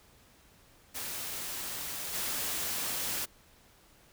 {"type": "noise with level steps", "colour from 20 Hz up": "white", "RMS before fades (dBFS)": [-38, -34], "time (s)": [0.94, 3.26], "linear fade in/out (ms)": 20, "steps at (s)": 2.13, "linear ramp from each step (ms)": 20, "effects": ["pink hiss -61 dBFS RMS until 4.12 s"]}